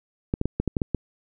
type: clicks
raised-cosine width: 3 ms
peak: -10 dBFS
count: 8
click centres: 0.339 / 0.414 / 0.456 / 0.6 / 0.677 / 0.768 / 0.818 / 0.947 s
effects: none